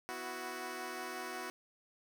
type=chord; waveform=10% pulse; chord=B suspended fourth; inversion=none; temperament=equal with one note detuned; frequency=248.5 / 329.6 / 370 Hz; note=B3 / E4 / F#4; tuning=+11 / 0 / 0 cents; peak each=-40 / -39 / -34 dBFS; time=0.09-1.5 s; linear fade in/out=0 ms; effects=none